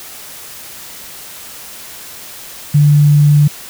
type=tone; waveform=sine; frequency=146.83 Hz; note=D3; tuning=in tune; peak=-5 dBFS; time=2.74-3.48 s; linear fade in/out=10 ms; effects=white hiss -32 dBFS RMS until 3.69 s